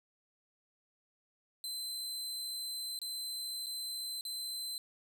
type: tone with dropouts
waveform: sawtooth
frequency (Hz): 4067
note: C8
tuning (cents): -50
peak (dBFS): -35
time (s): 1.64-4.78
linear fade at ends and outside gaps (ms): 1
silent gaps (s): 2.99-3.016 / 3.661-3.667 / 4.21-4.251
effects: none